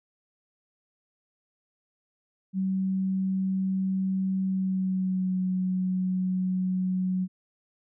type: tone with pitch glide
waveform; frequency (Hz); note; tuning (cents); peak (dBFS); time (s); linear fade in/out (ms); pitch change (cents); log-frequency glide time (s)
sine; 190 to 185.12; F#3 to F#3; +46 to +1; -24; 2.53-7.28; 50; -45; 4.44-5.39
effects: none